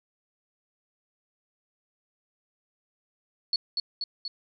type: tone with echo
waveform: sine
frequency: 4400 Hz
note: C#8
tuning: 14 cents flat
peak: -22 dBFS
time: 3.53-3.56 s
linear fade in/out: 2 ms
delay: 240 ms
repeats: 3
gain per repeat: -3 dB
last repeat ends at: 4.28 s
effects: none